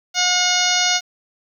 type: harmonic tone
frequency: 722 Hz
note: F#5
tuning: 43 cents flat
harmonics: 1 / 2 / 3 / 4 / 5 / 6 / 7 / 8 / 9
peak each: -24 / -24 / -24 / -24 / -24 / -24 / -24 / -24 / -24 dBFS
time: 0.14-1.01 s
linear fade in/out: 50 ms
effects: 8-bit